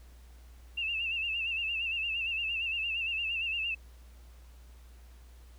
sine tone with vibrato, 2700 Hz, E7, 41 cents sharp, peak -30 dBFS, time 0.77-3.75 s, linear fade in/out 10 ms, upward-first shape sine, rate 8.7 Hz, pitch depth 77 cents each way, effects added 60 Hz sine -50 dBFS peak until 5.58 s + pink hiss -63 dBFS RMS until 5.58 s

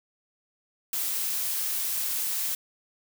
blue noise, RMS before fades -29 dBFS, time 0.93-2.55 s, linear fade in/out 2 ms, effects none

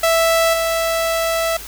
sawtooth tone with level steps, 659.3 Hz, E5, in tune, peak -9 / -13 dBFS, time 0.03-1.57 s, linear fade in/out 5 ms, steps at 0.53 s, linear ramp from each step 10 ms, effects added 50 Hz sine -38 dBFS peak until 1.67 s + white hiss -34 dBFS RMS until 1.67 s

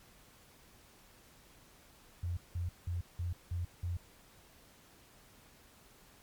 sine tone bursts, 87.31 Hz, F2, in tune, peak -33 dBFS, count 6, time 2.23-3.97 s, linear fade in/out 5 ms, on 140 ms, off 180 ms, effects pink hiss -61 dBFS RMS until 6.22 s + MP3 96 kbps

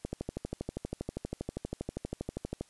click train, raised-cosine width 2 ms, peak -21 dBFS, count 33, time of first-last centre 0.05-2.61 s, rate 12.5 Hz, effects white hiss -64 dBFS RMS until 2.69 s + resampled to 24000 Hz

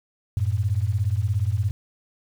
sine beating tone pair, 93 / 110 Hz, F#2 / A2, +9 / 0 cents, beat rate 17 Hz, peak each -23 / -23 dBFS, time 0.37-1.71 s, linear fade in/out 0 ms, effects 8-bit

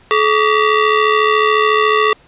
sawtooth ring-modulated tone, 784 Hz, G5, in tune, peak -3 dBFS, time 0.11-2.13 s, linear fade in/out 0 ms, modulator 355 Hz, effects pink hiss -48 dBFS RMS until 2.27 s + resampled to 8000 Hz

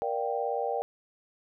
sine chord, G minor seventh, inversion first, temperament just, 470.4 / 588 / 705.6 / 784 Hz, Bb4 / D5 / F5 / G5, +16 / +2 / +18 / 0 cents, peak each -32 / -34 / -36 / -32 dBFS, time 0.02-0.82 s, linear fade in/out 0 ms, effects none

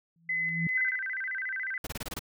sine tone with exponential growth, 166.5 Hz, E3, 18 cents sharp, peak -25 dBFS, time 0.16-0.67 s, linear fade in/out 2 ms, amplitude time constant 110 ms
sine tone with tremolo, 2028 Hz, B6, 45 cents sharp, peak -27 dBFS, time 0.29-0.97 s, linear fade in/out 5 ms, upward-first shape square, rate 2.5 Hz, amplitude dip 30%
sine tone with vibrato, 1773 Hz, A6, 13 cents sharp, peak -31 dBFS, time 0.74-1.78 s, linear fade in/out 2 ms, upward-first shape square, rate 14 Hz, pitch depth 220 cents each way
pink noise bursts, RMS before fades -36 dBFS, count 7, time 1.84-2.193 s, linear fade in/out 5 ms, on 29 ms, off 25 ms
effects none

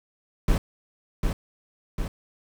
brown noise with echo, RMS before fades -20 dBFS, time 0.48-0.58 s, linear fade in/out 2 ms, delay 750 ms, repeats 2, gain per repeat -4 dB, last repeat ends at 2.08 s, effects none

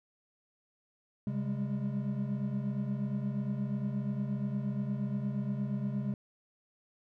triangle tone cluster, 134.5 / 197.3 / 205.8 Hz, C3 / G3 / G#3, +48 / +11 / -16 cents, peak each -33 / -36 / -33 dBFS, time 1.27-6.14 s, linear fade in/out 2 ms, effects none

